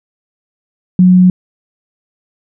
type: tone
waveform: sine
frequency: 182.5 Hz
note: F#3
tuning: 24 cents flat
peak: -3 dBFS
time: 0.99-1.3 s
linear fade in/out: 2 ms
effects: none